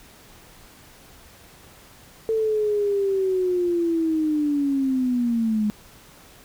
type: linear sweep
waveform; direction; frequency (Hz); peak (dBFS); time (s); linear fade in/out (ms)
sine; down; 447.6 to 207.7; -19; 2.29-5.7; 0
effects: pink hiss -49 dBFS RMS until 6.44 s